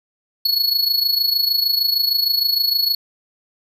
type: tone with amplitude modulation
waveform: square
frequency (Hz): 4377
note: C#8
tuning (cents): -23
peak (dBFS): -13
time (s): 0.45-2.95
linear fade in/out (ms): 5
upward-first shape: sine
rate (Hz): 26.5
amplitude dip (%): 70
effects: none